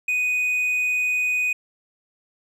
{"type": "tone", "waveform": "triangle", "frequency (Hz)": 2489, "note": "D#7", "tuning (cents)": 0, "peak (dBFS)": -18, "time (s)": [0.08, 1.53], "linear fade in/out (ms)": 5, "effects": []}